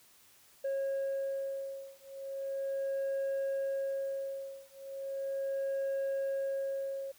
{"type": "beating tone pair", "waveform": "sine", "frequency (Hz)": [545, 545.37], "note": ["C#5", "C#5"], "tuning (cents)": [-29, -28], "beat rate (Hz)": 0.37, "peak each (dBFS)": [-34, -34], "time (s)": [0.64, 7.12], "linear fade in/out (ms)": 10, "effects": ["tanh soft clip ceiling -30 dBFS", "white hiss -62 dBFS RMS until 7.18 s"]}